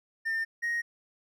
triangle tone pair in turn, 1804 / 1873.5 Hz, A6 / A#6, +43 / +8 cents, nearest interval minor second, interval 65 cents, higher second, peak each -25 dBFS, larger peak neither, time 0.25-0.45 / 0.62-0.82 s, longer neither, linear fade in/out 20 ms, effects tanh soft clip ceiling -22 dBFS

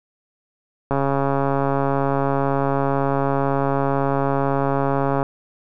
click train, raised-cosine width 1 ms, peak -7 dBFS, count 597, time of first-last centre 0.91-5.229 s, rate 138 Hz, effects none

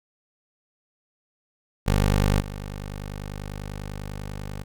15% pulse tone with level steps, 50.1 Hz, G1, 38 cents sharp, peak -12 / -26 dBFS, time 1.86-4.64 s, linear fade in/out 20 ms, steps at 2.4 s, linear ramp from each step 2 ms, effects none

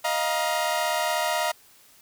sawtooth chord, Eb suspended second, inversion none, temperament equal with one note detuned, 622.3 / 698.5 / 949.2 Hz, Eb5 / F5 / Bb5, 0 / 0 / +31 cents, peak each -24 dBFS, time 0.04-1.52 s, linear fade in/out 10 ms, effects white hiss -55 dBFS RMS until 2.01 s

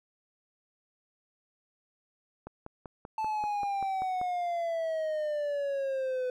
click train, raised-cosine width 1 ms, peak -27 dBFS, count 10, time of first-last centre 2.47-4.214 s, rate 5.16 Hz
triangle exponential sweep, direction down, 880 to 501 Hz, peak -27 dBFS, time 3.18-6.3 s, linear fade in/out 2 ms
effects none

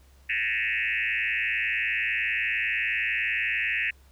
sine tone with frequency modulation, 2217 Hz, C#7, in tune, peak -24 dBFS, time 0.29-3.91 s, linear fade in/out 10 ms, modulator 111 Hz, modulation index 4.5, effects added 67 Hz sine -53 dBFS peak until 4.11 s + pink hiss -62 dBFS RMS until 4.11 s

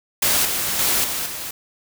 white noise with level steps, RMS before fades -18 / -23 / -19 / -25 / -30 dBFS, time 0.22-1.51 s, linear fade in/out 5 ms, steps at 0.45 / 0.79 / 1.04 / 1.26 s, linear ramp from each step 2 ms, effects none

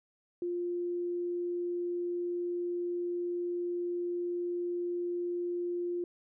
sine tone, 350.5 Hz, F4, 6 cents sharp, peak -31 dBFS, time 0.42-6.04 s, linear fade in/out 2 ms, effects none

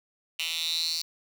10% pulse tone with high-pass filter sweep, 163.5 Hz, E3, 14 cents flat, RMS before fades -30 dBFS, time 0.39-1.02 s, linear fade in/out 5 ms, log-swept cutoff 3000 to 4700 Hz, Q 7.8, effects none

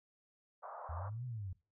pink band-pass noise, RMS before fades -48 dBFS, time 0.62-1.1 s, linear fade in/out 20 ms, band 580 to 1300 Hz, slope 48 dB/octave
sine exponential two-way sweep, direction up then down, 77 to 128.4 to 88.5 Hz, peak -40 dBFS, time 0.89-1.53 s, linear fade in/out 5 ms, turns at 1.25 s
effects noise-tail reverb RT60 0.3 s tail -19 dB re dry

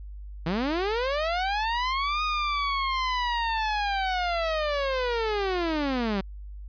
sawtooth linear two-way sweep, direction up then down, 153.7 to 1244.5 to 187.4 Hz, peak -21 dBFS, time 0.46-6.21 s, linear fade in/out 5 ms, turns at 2.23 s, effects added 50 Hz sine -37 dBFS peak until 6.68 s + resampled to 11025 Hz

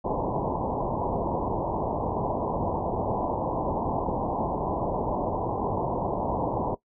white low-pass noise, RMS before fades -28 dBFS, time 0.04-6.75 s, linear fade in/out 10 ms, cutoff 1000 Hz, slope 96 dB/octave, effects noise-tail reverb RT60 0.1 s tail -18 dB re dry

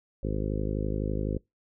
harmonic tone, 51.91 Hz, G#1, in tune, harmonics 1 / 2 / 3 / 4 / 5 / 6 / 7 / 8 / 9 / 10, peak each -31 / -34 / -36 / -37 / -38 / -39 / -39 / -40 / -41 / -41 dBFS, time 0.23-1.38 s, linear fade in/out 5 ms, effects noise-tail reverb RT60 0.2 s tail -26 dB re dry

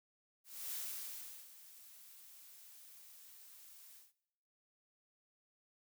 blue noise with ADSR envelope, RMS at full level -42 dBFS, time 0.44-4.13 s, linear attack 280 ms, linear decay 750 ms, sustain -16 dB, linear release 170 ms, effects noise-tail reverb RT60 0.9 s tail -21 dB re dry

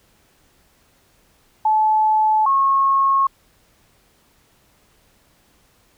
sine tone pair in turn, 865 / 1089.8 Hz, A5 / C#6, -30 / -30 cents, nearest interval major third, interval 400 cents, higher second, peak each -13 dBFS, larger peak neither, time 1.65-2.46 / 2.46-3.27 s, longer neither, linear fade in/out 5 ms, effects pink hiss -58 dBFS RMS until 5.97 s

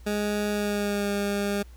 20% pulse tone with pitch glide, 207.7 to 202.3 Hz, G#3 to G#3, 0 to -45 cents, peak -20 dBFS, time 0.06-1.63 s, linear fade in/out 10 ms, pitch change -45 cents, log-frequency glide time 0.51-1.1 s, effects added 60 Hz sine -44 dBFS peak until 1.76 s + pink hiss -59 dBFS RMS until 1.76 s

